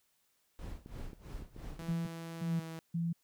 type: noise with tremolo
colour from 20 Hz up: brown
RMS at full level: -42 dBFS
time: 0.59-1.92 s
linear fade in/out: 0 ms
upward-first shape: sine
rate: 3 Hz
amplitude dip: 90%
type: clicks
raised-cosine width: 3 ms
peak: -35 dBFS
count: 7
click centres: 0.644 / 0.861 / 1.132 / 1.422 / 1.564 / 1.818 / 2.051 s
type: tone with pitch glide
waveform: sawtooth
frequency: 165.5 to 162.75 Hz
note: E3 to E3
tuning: +7 to -22 cents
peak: -38 dBFS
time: 1.79-2.79 s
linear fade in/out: 0 ms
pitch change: -29 cents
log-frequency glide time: 2.36-2.6 s
type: tone bursts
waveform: sine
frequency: 168.1 Hz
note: E3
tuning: 34 cents sharp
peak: -31 dBFS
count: 3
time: 1.88-3.13 s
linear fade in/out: 10 ms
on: 190 ms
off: 340 ms
effects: white hiss -75 dBFS RMS until 3.23 s